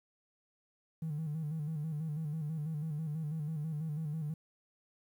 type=tone with vibrato; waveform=triangle; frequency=154.5 Hz; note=D#3; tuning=12 cents flat; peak=-31 dBFS; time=1.02-4.34 s; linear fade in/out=5 ms; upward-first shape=square; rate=6.1 Hz; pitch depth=67 cents each way; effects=tanh soft clip ceiling -31 dBFS + 11-bit